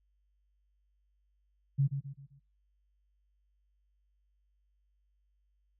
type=tone with echo; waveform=sine; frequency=138.59 Hz; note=C#3; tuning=in tune; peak=-23 dBFS; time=1.78-1.88 s; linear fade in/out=20 ms; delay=130 ms; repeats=4; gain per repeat=-8 dB; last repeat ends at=2.4 s; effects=noise-tail reverb RT60 0.3 s tail -24 dB re dry + added 50 Hz sine -70 dBFS peak until 5.79 s